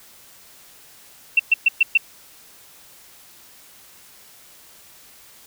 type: tone bursts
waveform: sine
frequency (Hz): 2700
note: E7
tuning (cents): +41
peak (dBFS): -10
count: 5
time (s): 1.37-1.975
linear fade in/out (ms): 5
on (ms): 25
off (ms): 120
effects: white hiss -48 dBFS RMS until 5.46 s